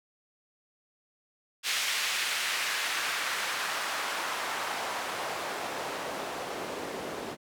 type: noise with band-pass filter sweep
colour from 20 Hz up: white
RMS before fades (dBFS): -33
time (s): 1.63-7.37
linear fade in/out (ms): 50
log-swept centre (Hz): 2700 to 370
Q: 1
effects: none